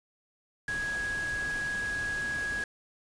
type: tone in noise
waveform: sine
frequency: 1661.2 Hz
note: G#6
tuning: in tune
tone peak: -30 dBFS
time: 0.68-2.64 s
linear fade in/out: 2 ms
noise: pink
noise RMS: -41 dBFS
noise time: 0.68-2.64 s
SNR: +8 dB
effects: resampled to 22050 Hz